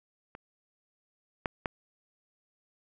clicks, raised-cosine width 0.5 ms, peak -28 / -14 / -15 dBFS, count 3, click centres 0.351 / 1.458 / 1.658 s, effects none

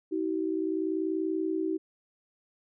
sine tone pair together, 319.5 / 380 Hz, D#4 / F#4, +46 / +46 cents, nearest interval minor third, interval 300 cents, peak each -29 / -31 dBFS, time 0.11-1.78 s, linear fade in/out 20 ms, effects none

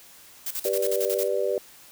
blue noise with tremolo, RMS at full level -30 dBFS, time 0.46-1.28 s, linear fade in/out 5 ms, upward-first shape square, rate 11 Hz, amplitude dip 80%
sine chord, G major, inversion none, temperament just, 392 / 490 / 588 Hz, G4 / B4 / D5, 0 / -14 / +2 cents, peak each -27 dBFS, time 0.65-1.58 s, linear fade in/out 2 ms
effects white hiss -50 dBFS RMS until 1.91 s

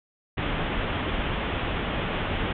pink low-pass noise, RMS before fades -28 dBFS, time 0.37-2.53 s, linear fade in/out 10 ms, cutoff 3500 Hz, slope 96 dB/octave, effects none

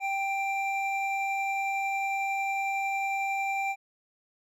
triangle tone pair together, 784 / 2363 Hz, G5 / D7, 0 / +10 cents, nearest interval octave + perfect fifth, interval 1910 cents, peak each -27 / -30 dBFS, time 0-3.76 s, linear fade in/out 50 ms, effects none

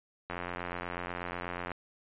click train, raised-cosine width 0.5 ms, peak -21 dBFS, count 126, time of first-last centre 0.3-1.717 s, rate 88.2 Hz, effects resampled to 8000 Hz

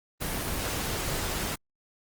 pink noise, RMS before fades -31 dBFS, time 0.2-1.56 s, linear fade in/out 20 ms, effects Opus 24 kbps

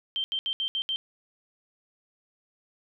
sine tone bursts at uneven times, 3136 Hz, G7, in tune, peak -26 dBFS, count 6, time 0.16-0.24 / 0.32-0.39 / 0.46-0.53 / 0.6-0.68 / 0.75-0.82 / 0.89-0.96 s, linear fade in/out 0 ms, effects none

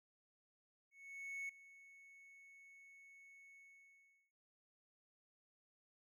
triangle tone with ADSR envelope, 2209 Hz, C#7, 7 cents flat, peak -40 dBFS, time 0.91-4.32 s, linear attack 580 ms, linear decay 5 ms, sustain -18 dB, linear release 760 ms, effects none

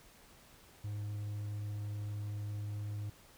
triangle tone, 103.9 Hz, G#2, 1 cent sharp, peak -35 dBFS, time 0.84-3.1 s, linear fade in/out 5 ms, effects pink hiss -60 dBFS RMS until 3.37 s

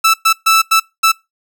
sawtooth tone bursts at uneven times, 1318.5 Hz, E6, in tune, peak -4 dBFS, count 5, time 0.04-0.14 / 0.25-0.33 / 0.46-0.62 / 0.71-0.8 / 1.03-1.12 s, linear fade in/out 10 ms, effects noise-tail reverb RT60 0.2 s tail -22 dB re dry

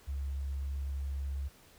sine tone, 69 Hz, C#2, 7 cents flat, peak -33 dBFS, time 0.07-1.49 s, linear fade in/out 20 ms, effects pink hiss -60 dBFS RMS until 1.78 s

